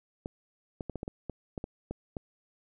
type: clicks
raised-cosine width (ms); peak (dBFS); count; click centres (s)
2; -22; 11; 0.259 / 0.808 / 0.897 / 0.957 / 1.031 / 1.079 / 1.297 / 1.578 / 1.641 / 1.91 / 2.168
effects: none